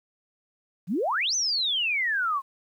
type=exponential two-way sweep; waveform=sine; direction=up then down; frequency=153 to 6272 to 1049 Hz; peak=-23 dBFS; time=0.87-2.42 s; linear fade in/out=50 ms; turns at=1.35 s; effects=10-bit